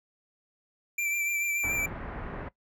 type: tone with vibrato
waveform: square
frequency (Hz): 2349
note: D7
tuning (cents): 0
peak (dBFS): -28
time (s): 0.98-1.86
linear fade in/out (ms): 5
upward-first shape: triangle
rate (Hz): 6.9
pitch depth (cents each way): 30
type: low-pass noise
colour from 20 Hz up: pink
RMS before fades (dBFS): -38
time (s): 1.63-2.49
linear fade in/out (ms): 10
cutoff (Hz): 1900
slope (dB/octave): 24
effects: noise-tail reverb RT60 0.1 s tail -18 dB re dry